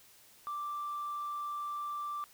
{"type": "tone", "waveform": "sine", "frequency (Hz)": 1174.7, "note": "D6", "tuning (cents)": 0, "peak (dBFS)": -34, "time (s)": [0.47, 2.24], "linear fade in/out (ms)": 0, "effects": ["tanh soft clip ceiling -32 dBFS", "white hiss -60 dBFS RMS until 2.33 s"]}